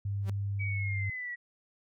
sine tone with pitch glide, 100 to 99.31 Hz, G2 to G2, +35 to +23 cents, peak -30 dBFS, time 0.05-1.1 s, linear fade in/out 5 ms, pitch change -12 cents, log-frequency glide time 0.44-0.95 s
sawtooth tone with exponential growth, 193.7 Hz, G3, 20 cents flat, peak -33 dBFS, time 0.21-0.3 s, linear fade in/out 2 ms, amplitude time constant 19 ms
sine linear sweep, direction down, 2285 to 1919 Hz, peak -35 dBFS, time 0.59-1.36 s, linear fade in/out 20 ms
effects none

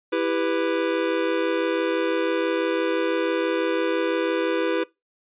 square chord, E minor, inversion none, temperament just, 329.6 / 395.6 / 494.4 Hz, E4 / G4 / B4, 0 / +16 / +2 cents, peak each -26 / -28 / -25 dBFS, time 0.12-4.84 s, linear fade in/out 10 ms, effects noise-tail reverb RT60 0.2 s tail -21 dB re dry + resampled to 8000 Hz

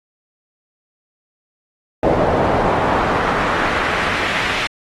brown noise with band-pass filter sweep, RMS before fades -18 dBFS, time 2.03-4.67 s, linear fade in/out 2 ms, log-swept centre 590 to 2600 Hz, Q 1.3, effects AAC 32 kbps

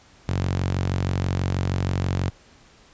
sawtooth tone with high-pass filter, 46.24 Hz, F#1, in tune, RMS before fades -24 dBFS, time 0.28-2.3 s, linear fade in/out 0 ms, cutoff 100 Hz, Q 2.3, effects pink hiss -53 dBFS RMS until 2.93 s + resampled to 16000 Hz

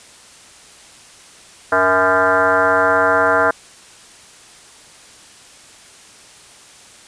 sine tone with frequency modulation, 1020 Hz, C6, 44 cents flat, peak -11 dBFS, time 1.72-3.51 s, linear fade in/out 5 ms, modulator 184 Hz, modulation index 3.2, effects white hiss -43 dBFS RMS until 7.07 s + resampled to 22050 Hz

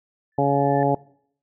sine tone with exponential growth, 1757 Hz, A6, 3 cents flat, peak -32 dBFS, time 0.32-0.83 s, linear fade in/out 1 ms, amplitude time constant 110 ms
harmonic tone, 140.3 Hz, C#3, 21 cents sharp, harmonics 1 / 2 / 3 / 4 / 5 / 6, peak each -24 / -24 / -24 / -24 / -24 / -24 dBFS, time 0.38-0.95 s, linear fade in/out 5 ms
effects noise-tail reverb RT60 0.6 s tail -21 dB re dry

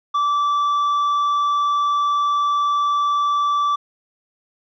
triangle tone with tanh clipping, 1162 Hz, D6, 19 cents flat, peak -17 dBFS, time 0.14-3.76 s, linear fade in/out 10 ms, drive 9 dB, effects none

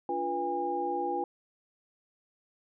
sine tone cluster, 289.1 / 349.7 / 489.1 / 812 Hz, D4 / F4 / B4 / G#5, -27 / +2 / -17 / -39 cents, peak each -40 / -34 / -37 / -31 dBFS, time 0.09-1.24 s, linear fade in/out 2 ms, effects none

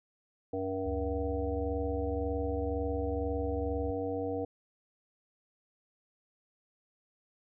harmonic tone, 95.1 Hz, F#2, 48 cents sharp, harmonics 1 / 3 / 5 / 7 / 8, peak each -41 / -37 / -34 / -41 / -43 dBFS, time 0.53-4.45 s, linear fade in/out 5 ms
sine tone with pitch glide, 73.42 to 72.83 Hz, D2 to D2, 0 to -14 cents, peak -35 dBFS, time 0.86-3.91 s, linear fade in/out 5 ms, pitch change -14 cents, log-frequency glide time 1.54-3.7 s
effects none

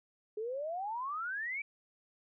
sine exponential sweep, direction up, 415.3 to 2349 Hz, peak -35 dBFS, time 0.37-1.62 s, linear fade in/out 5 ms, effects none

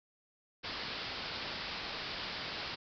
white low-pass noise, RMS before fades -41 dBFS, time 0.63-2.76 s, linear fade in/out 20 ms, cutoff 5100 Hz, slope 96 dB/octave, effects none

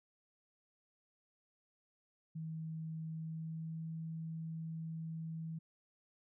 sine tone with pitch glide, 160 to 161.86 Hz, D#3 to E3, +49 to -31 cents, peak -40 dBFS, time 2.35-5.59 s, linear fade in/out 10 ms, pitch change +20 cents, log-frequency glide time 3.07-3.89 s, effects none

